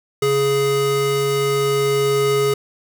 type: tone pair together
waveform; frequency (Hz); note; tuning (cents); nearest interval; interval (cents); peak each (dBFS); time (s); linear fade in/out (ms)
square; 139.26 / 417.3; C#3 / G#4; +8 / +8; octave + perfect fifth; 1900; -25 / -17; 0.22-2.54; 5
effects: none